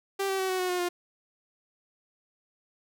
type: tone with pitch steps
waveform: sawtooth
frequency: 392 / 385.3 / 378.6 / 372.1 / 365.7 / 359.5 / 353.3 Hz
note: G4 / G4 / F#4 / F#4 / F#4 / F#4 / F4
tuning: 0 / -30 / +40 / +10 / -20 / -50 / +20 cents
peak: -23 dBFS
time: 0.19-0.89 s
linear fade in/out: 10 ms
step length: 100 ms
effects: none